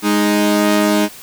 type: tone pair together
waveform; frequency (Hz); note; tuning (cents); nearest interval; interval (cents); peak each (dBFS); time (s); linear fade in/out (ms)
sawtooth; 207.7 / 311.2; G#3 / D#4; 0 / 0; perfect fifth; 700; -11; 0.02-1.09; 50
effects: white hiss -37 dBFS RMS until 1.22 s